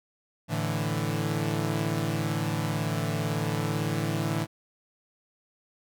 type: chord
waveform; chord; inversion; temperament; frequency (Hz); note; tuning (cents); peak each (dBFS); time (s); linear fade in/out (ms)
sawtooth; A suspended fourth; none; equal; 110 / 146.83 / 164.81; A2 / D3 / E3; 0 / 0 / 0; -27; 0.48-4.47; 50
effects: none